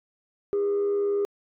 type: tone with frequency modulation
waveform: sine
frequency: 405.2 Hz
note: G#4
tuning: 43 cents flat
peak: -20 dBFS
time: 0.53-1.25 s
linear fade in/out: 0 ms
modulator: 82 Hz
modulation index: 0.22
effects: tanh soft clip ceiling -20 dBFS